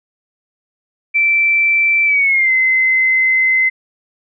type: tone with pitch glide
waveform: sine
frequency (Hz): 2335 to 2056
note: D7 to C7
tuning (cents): -11 to -31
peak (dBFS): -10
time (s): 1.14-3.7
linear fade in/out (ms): 20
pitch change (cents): -220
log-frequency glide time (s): 2.05-2.52
effects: none